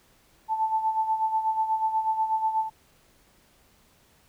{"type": "tone with tremolo", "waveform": "sine", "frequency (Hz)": 880, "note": "A5", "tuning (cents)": 0, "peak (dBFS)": -20, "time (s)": [0.48, 2.7], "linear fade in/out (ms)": 50, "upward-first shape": "sine", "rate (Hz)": 8.2, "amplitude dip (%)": 65, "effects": ["pink hiss -61 dBFS RMS until 4.28 s"]}